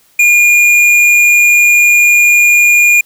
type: tone with tanh clipping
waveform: triangle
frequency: 2424 Hz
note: D#7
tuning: 46 cents flat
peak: -6 dBFS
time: 0.19-3.01 s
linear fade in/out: 5 ms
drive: 15 dB
effects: white hiss -50 dBFS RMS until 3.05 s